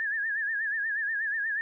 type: tone with vibrato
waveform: sine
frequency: 1723 Hz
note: A6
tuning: 37 cents flat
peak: -27 dBFS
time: 0-1.61 s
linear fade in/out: 0 ms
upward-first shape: sine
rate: 8.3 Hz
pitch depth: 100 cents each way
effects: none